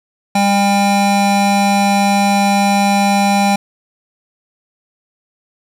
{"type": "tone pair together", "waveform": "square", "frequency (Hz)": [200.1, 801], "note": ["G3", "G5"], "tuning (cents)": [36, 37], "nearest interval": "2 octaves", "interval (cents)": 2401, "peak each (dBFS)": -14, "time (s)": [0.35, 3.56], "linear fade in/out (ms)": 5, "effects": ["low-pass 11000 Hz 12 dB/octave", "8-bit"]}